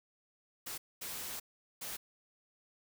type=noise bursts at uneven times; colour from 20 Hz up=white; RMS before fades=-42 dBFS; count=3; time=0.66-0.78 / 1.01-1.4 / 1.81-1.97 s; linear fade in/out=10 ms; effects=none